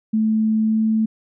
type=tone with pitch glide; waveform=sine; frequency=218.6 to 219.9 Hz; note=A3 to A3; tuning=-11 to -1 cents; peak=-15 dBFS; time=0.13-1.06 s; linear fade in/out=10 ms; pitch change=+10 cents; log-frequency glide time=0.62-0.81 s; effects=none